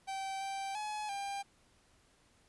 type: tone with pitch steps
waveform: 45% pulse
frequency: 775 / 782 / 847 / 797 Hz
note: G5 / G5 / G#5 / G5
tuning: -20 / -4 / +34 / +28 cents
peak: -37 dBFS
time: 0.07-1.43 s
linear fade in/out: 20 ms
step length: 340 ms
effects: pink hiss -68 dBFS RMS until 2.48 s + resampled to 24000 Hz